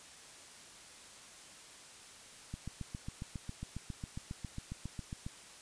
click train, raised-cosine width 5 ms, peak -28 dBFS, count 21, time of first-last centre 2.54-5.265 s, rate 7.34 Hz, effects white hiss -54 dBFS RMS until 5.61 s + resampled to 22050 Hz

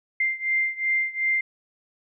sine beating tone pair, 2093 / 2095.7 Hz, C7 / C7, 0 / +2 cents, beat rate 2.7 Hz, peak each -24 / -26 dBFS, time 0.2-1.41 s, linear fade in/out 5 ms, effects none

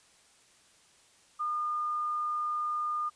sine tone, 1215 Hz, D#6, 42 cents flat, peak -29 dBFS, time 1.39-3.1 s, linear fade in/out 20 ms, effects white hiss -62 dBFS RMS until 3.15 s + resampled to 22050 Hz

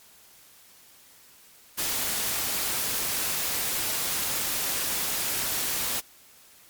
white noise, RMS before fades -28 dBFS, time 1.77-6.01 s, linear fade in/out 20 ms, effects white hiss -54 dBFS RMS until 6.69 s + MP3 96 kbps

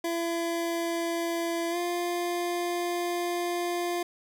25% pulse tone with pitch glide, 337.3 to 349.4 Hz, E4 to F4, +40 to +1 cents, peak -24 dBFS, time 0.04-4.03 s, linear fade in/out 5 ms, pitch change +61 cents, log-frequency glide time 1.7-1.77 s, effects none

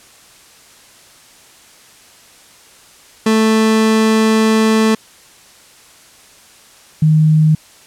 30% pulse / sine tone pair in turn, 220 / 155.56 Hz, A3 / D#3, 0 / 0 cents, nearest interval tritone, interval 600 cents, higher first, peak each -7 dBFS, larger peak neither, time 3.26-4.95 / 7.02-7.55 s, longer first, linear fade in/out 5 ms, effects white hiss -44 dBFS RMS until 7.86 s + low-pass 10000 Hz 12 dB/octave

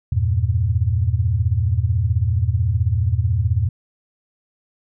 sine chord, E diminished, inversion none, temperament equal, 82.41 / 98 / 116.54 Hz, E2 / G2 / Bb2, 0 / 0 / 0 cents, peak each -20 dBFS, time 0.12-3.69 s, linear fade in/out 5 ms, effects none

